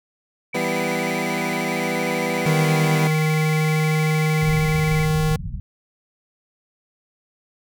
sine tone with vibrato, 2168 Hz, C#7, 39 cents flat, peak -28 dBFS, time 0.53-5.06 s, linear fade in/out 5 ms, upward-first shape square, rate 13 Hz, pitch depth 100 cents each way
15% pulse chord, E minor, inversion none, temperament equal, 164.81 / 196 / 246.9 Hz, E3 / G3 / B3, 0 / 0 / 0 cents, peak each -21 / -20 / -19 dBFS, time 0.54-3.08 s, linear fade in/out 10 ms
square tone, 155.56 Hz, D#3, in tune, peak -18 dBFS, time 2.46-5.36 s, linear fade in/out 2 ms
pink low-pass noise, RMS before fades -28 dBFS, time 4.42-5.6 s, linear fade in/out 0 ms, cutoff 180 Hz, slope 48 dB/octave
effects none

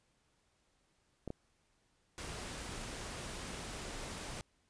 clicks, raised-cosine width 2 ms, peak -27 dBFS, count 2, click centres 1.277 / 1.304 s
pink noise, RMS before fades -44 dBFS, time 2.18-4.41 s, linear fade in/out 0 ms
effects pink hiss -75 dBFS RMS until 4.69 s + resampled to 22050 Hz

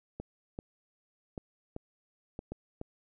clicks, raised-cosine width 2 ms, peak -25 dBFS, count 7, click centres 0.2 / 0.589 / 1.378 / 1.764 / 2.391 / 2.52 / 2.814 s, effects none

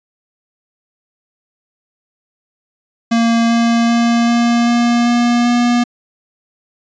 square tone with pitch steps, 231 / 232.6 / 234.2 / 235.9 / 237.5 / 239.1 / 240.8 Hz, A#3 / A#3 / A#3 / A#3 / A#3 / A#3 / B3, -16 / -4 / +8 / +21 / +33 / +44 / -44 cents, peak -11 dBFS, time 3.11-5.84 s, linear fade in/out 10 ms, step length 390 ms, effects resampled to 16000 Hz

